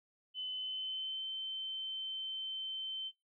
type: tone with pitch glide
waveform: sine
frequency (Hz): 3029 to 3089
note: F#7 to G7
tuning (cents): +40 to -26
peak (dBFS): -37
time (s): 0.34-3.12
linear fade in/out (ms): 50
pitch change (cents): +34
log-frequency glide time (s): 0.51-1.25
effects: noise-tail reverb RT60 0.2 s tail -23 dB re dry